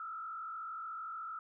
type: tone with frequency modulation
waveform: sine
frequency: 1318.5 Hz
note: E6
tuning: in tune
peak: -40 dBFS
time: 0-1.39 s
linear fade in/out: 2 ms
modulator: 46.6 Hz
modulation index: 1.1
effects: none